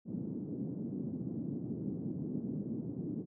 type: band-pass noise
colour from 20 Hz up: white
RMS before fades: -39 dBFS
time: 0.05-3.26 s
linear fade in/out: 50 ms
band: 140 to 280 Hz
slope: 24 dB/octave
effects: none